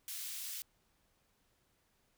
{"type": "high-pass noise", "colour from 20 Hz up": "white", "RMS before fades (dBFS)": -43, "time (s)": [0.08, 0.62], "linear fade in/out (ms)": 0, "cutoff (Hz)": 2500, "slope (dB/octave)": 12, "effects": ["pink hiss -75 dBFS RMS until 2.17 s"]}